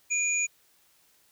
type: tone pair together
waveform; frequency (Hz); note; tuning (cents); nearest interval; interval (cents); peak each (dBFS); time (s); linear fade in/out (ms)
sine; 2414 / 6828; D7 / G#8; +47 / +47; octave + tritone; 1800; -27; 0.1-0.47; 20
effects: white hiss -64 dBFS RMS until 1.31 s